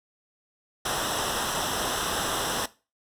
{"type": "noise with comb filter", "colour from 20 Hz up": "pink", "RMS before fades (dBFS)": -28, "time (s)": [0.85, 2.66], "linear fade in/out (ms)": 5, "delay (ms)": 0.44, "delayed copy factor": -0.75, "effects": ["noise-tail reverb RT60 0.3 s tail -18 dB re dry", "low-pass 12000 Hz 12 dB/octave"]}